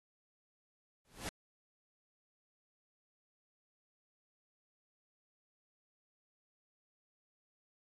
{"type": "noise with exponential growth", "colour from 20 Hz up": "pink", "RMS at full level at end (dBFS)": -37, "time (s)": [1.05, 1.29], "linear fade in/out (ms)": 0, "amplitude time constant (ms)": 51, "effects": ["AAC 32 kbps"]}